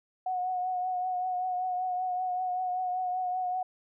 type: tone with vibrato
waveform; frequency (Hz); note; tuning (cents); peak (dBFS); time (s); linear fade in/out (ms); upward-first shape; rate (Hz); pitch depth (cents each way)
sine; 733; F#5; -16; -28; 0.26-3.63; 5; triangle; 5.2; 34
effects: none